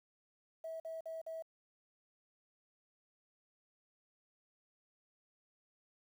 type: tone bursts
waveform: sine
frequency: 649 Hz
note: E5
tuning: 27 cents flat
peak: -40 dBFS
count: 4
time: 0.64-1.424 s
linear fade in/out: 5 ms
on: 160 ms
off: 48 ms
effects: tanh soft clip ceiling -36 dBFS + 11-bit